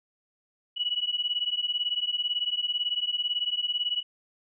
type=beating tone pair; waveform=sine; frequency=2926 / 2944 Hz; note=F#7 / F#7; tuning=-20 / -9 cents; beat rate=18 Hz; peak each=-29 dBFS; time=0.76-4.03 s; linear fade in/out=20 ms; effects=none